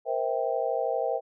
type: chord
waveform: sine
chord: C dominant seventh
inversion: third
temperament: just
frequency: 470.9 / 523.3 / 654.1 / 784.9 Hz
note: Bb4 / C5 / E5 / G5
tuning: +18 / 0 / -14 / +2 cents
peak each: -31 / -30 / -30 / -32 dBFS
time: 0.05-1.21 s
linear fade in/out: 50 ms
effects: none